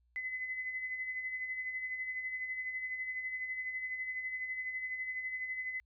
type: tone with tremolo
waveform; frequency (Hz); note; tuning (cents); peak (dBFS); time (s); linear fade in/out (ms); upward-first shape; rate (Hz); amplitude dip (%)
sine; 2026; B6; +44; -34; 0.16-5.8; 0; sine; 12; 50
effects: added 60 Hz sine -69 dBFS peak until 5.85 s